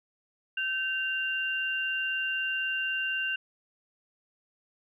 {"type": "tone pair together", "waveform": "sine", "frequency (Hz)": [1543.9, 2782], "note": ["G6", "F7"], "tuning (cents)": [-27, -7], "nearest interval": "minor seventh", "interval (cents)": 1020, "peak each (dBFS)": [-31, -30], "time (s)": [0.57, 3.36], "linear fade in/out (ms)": 5, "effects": []}